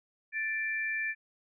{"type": "tone pair together", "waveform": "sine", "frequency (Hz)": [1760, 2355], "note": ["A6", "D7"], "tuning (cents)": [0, 4], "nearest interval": "perfect fourth", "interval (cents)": 504, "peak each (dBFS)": [-32, -34], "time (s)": [0.32, 1.15], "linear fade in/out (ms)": 50, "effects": []}